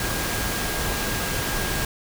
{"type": "tone in noise", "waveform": "sine", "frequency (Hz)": 1623, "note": "G#6", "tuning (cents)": -40, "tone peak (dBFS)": -34, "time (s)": [0, 1.85], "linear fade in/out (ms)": 2, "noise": "pink", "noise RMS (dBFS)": -26, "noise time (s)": [0, 1.85], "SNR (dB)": -11, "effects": []}